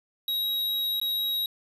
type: tone with dropouts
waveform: square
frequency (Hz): 3826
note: A#7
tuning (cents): +44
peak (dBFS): -26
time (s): 0.28-1.46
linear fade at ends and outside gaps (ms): 2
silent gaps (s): 1-1.014
effects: resampled to 32000 Hz + 9-bit